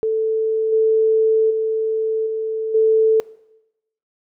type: tone with level steps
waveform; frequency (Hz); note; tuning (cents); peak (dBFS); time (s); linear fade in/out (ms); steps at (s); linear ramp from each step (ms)
sine; 441.1; A4; +4; -16 / -12 / -17 / -20 / -11; 0.03-3.2; 0; 0.72 / 1.5 / 2.26 / 2.74; 10
effects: noise-tail reverb RT60 0.9 s tail -22 dB re dry